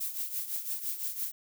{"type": "noise with tremolo", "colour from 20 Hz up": "violet", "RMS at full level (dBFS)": -32, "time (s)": [0, 1.32], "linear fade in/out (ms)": 10, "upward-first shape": "triangle", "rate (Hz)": 5.9, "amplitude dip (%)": 75, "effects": []}